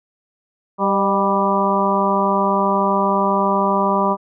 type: harmonic tone with a mistuned harmonic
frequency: 196.4 Hz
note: G3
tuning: 4 cents sharp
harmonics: 1 / 2 / 3 / 4 / 5 / 6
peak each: -21 / -23 / -22 / -24 / -19 / -22 dBFS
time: 0.78-4.17 s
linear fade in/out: 50 ms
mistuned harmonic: 3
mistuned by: +40 cents
effects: none